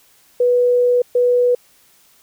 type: tone bursts at uneven times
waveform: sine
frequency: 490.7 Hz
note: B4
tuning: 11 cents flat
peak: -11 dBFS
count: 2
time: 0.4-1.02 / 1.15-1.55 s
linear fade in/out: 5 ms
effects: white hiss -53 dBFS RMS until 2.22 s